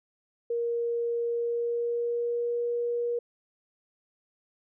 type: tone with pitch glide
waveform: sine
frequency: 470.1 to 476.4 Hz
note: A#4 to A#4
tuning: +15 to +38 cents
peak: -26 dBFS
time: 0.5-3.19 s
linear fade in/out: 5 ms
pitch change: +23 cents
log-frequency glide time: 1.26-2.62 s
effects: none